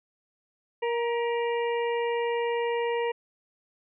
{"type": "harmonic tone with a mistuned harmonic", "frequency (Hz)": 470, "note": "A#4", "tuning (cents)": 14, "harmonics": [1, 2, 4, 5, 6], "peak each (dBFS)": [-26, -32, -38, -40, -42], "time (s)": [0.82, 3.12], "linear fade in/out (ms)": 10, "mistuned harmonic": 4, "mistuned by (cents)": 30, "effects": []}